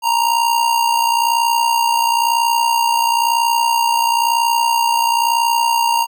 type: tone with amplitude modulation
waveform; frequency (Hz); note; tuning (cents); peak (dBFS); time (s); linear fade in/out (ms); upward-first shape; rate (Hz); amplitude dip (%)
square; 932; A#5; -1; -11; 0.02-6.07; 50; sine; 61; 60
effects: none